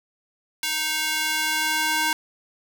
square tone with high-pass filter sweep, 311.1 Hz, D#4, in tune, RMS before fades -24 dBFS, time 0.63-2.13 s, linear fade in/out 2 ms, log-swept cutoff 2400 to 1100 Hz, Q 0.94, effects none

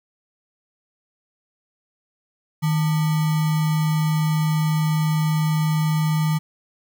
sine tone with sample-and-hold, 155.8 Hz, D#3, 3 cents sharp, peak -17 dBFS, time 2.62-6.39 s, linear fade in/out 20 ms, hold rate 1050 Hz, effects none

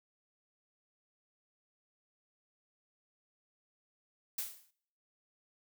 blue noise with exponential decay, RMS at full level -34 dBFS, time 4.38-4.71 s, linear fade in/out 5 ms, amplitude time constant 70 ms, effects noise-tail reverb RT60 0.7 s tail -25 dB re dry

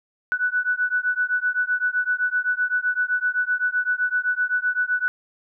sine beating tone pair, 1481 / 1488.8 Hz, F#6 / F#6, +1 / +10 cents, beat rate 7.8 Hz, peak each -23 / -23 dBFS, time 0.32-5.08 s, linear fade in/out 0 ms, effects none

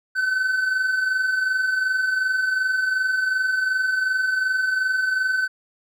triangle tone pair together, 1500 / 1522.7 Hz, F#6 / F#6, +23 / +49 cents, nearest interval unison, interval 26 cents, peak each -27 / -18 dBFS, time 0.15-5.48 s, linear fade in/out 20 ms, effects none

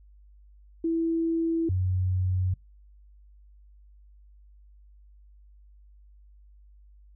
sine tone pair in turn, 329.6 / 92.28 Hz, E4 / F#2, 0 / -4 cents, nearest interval octave + minor seventh, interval 2204 cents, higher first, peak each -23 dBFS, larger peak neither, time 0.84-1.69 / 1.69-2.54 s, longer neither, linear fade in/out 5 ms, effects noise-tail reverb RT60 0.2 s tail -23 dB re dry + added 50 Hz sine -51 dBFS peak until 7.15 s

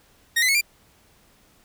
sawtooth tone with pitch steps, 1864.7 / 2022 / 2192 / 2377 Hz, A#6 / B6 / C#7 / D7, 0 / +40 / -20 / +20 cents, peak -14 dBFS, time 0.36-0.612 s, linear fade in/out 10 ms, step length 63 ms, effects pink hiss -58 dBFS RMS until 1.64 s

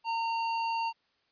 sine tone with sample-and-hold, 914 Hz, A#5, 34 cents flat, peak -28 dBFS, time 0.04-0.93 s, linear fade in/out 50 ms, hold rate 3675 Hz, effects white hiss -72 dBFS RMS until 1.31 s + resampled to 11025 Hz

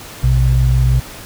sine tone pair together, 59.7 / 126.5 Hz, A#1 / B2, +42 / +42 cents, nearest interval octave + minor second, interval 1300 cents, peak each -12 dBFS, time 0.23-1 s, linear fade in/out 10 ms, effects pink hiss -33 dBFS RMS until 1.25 s

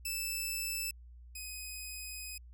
10% pulse tone pair in turn, 2637 / 2511 Hz, E7 / D#7, 0 / +15 cents, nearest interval minor second, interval 85 cents, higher first, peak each -26 / -33 dBFS, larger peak first, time 0.05-0.91 / 1.35-2.38 s, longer second, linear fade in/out 5 ms, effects added 60 Hz sine -50 dBFS peak until 2.53 s

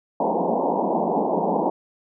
white band-pass noise, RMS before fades -22 dBFS, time 0.2-1.7 s, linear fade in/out 2 ms, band 170 to 960 Hz, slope 96 dB/octave, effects none

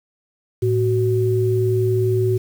sine tone pair together, 111.1 / 373.7 Hz, A2 / F#4, +17 / +17 cents, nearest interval octave + major sixth, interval 2100 cents, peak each -18 dBFS, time 0.62-2.38 s, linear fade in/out 10 ms, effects 7-bit

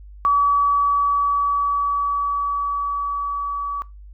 sine tone with level ramp, 1142 Hz, D6, 49 cents flat, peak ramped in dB -13 to -23 dBFS, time 0.25-3.82 s, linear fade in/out 0 ms, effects noise-tail reverb RT60 0.2 s tail -19 dB re dry + added 50 Hz sine -38 dBFS peak until 4.13 s

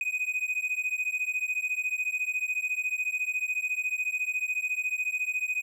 triangle beating tone pair, 2492 / 2506 Hz, D#7 / D#7, +2 / +12 cents, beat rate 14 Hz, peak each -29 dBFS, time 0.01-5.62 s, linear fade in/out 2 ms, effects none

